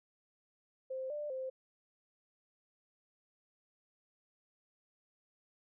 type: tone with pitch steps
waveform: sine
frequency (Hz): 523 / 593 / 522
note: C5 / D5 / C5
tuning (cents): -1 / +17 / -4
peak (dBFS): -37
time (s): 0.9-1.5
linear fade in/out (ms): 10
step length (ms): 200
effects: none